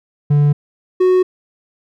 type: tone pair in turn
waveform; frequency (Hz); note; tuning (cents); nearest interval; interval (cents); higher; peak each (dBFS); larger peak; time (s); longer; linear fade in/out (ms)
triangle; 145.9 / 368.5; D3 / F#4; -11 / -7; octave + major third; 1604; second; -7; neither; 0.3-0.53 / 1-1.23; neither; 10
effects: none